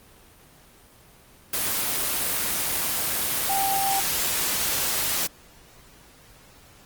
sine tone in noise, 784 Hz, G5, in tune, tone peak -23 dBFS, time 3.49-4 s, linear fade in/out 5 ms, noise white, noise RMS -25 dBFS, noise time 1.53-5.27 s, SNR -1 dB, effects pink hiss -52 dBFS RMS until 6.85 s + Opus 24 kbps

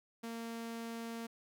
sawtooth tone, 230 Hz, A#3, 23 cents flat, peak -37 dBFS, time 0.23-1.27 s, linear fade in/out 10 ms, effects none

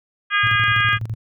harmonic tone, 408.7 Hz, G#4, 28 cents flat, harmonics 3 / 4 / 5 / 6 / 7 / 8, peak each -21 / -18 / -24 / -24 / -29 / -27 dBFS, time 0.3-0.99 s, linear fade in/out 50 ms
sine tone with tremolo, 111.6 Hz, A2, 25 cents sharp, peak -21 dBFS, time 0.43-1.15 s, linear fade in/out 10 ms, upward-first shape square, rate 12 Hz, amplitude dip 75%
effects none

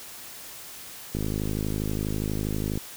click train, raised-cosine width 3 ms, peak -16 dBFS, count 86, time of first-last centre 1.15-2.775 s, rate 52.3 Hz, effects white hiss -42 dBFS RMS until 2.96 s

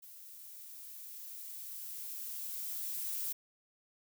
violet noise with level ramp, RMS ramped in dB -53 to -37 dBFS, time 0.02-3.33 s, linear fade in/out 10 ms, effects none

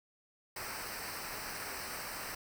pink noise with comb filter, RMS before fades -42 dBFS, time 0.56-2.35 s, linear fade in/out 5 ms, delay 0.29 ms, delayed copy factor -0.75, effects none

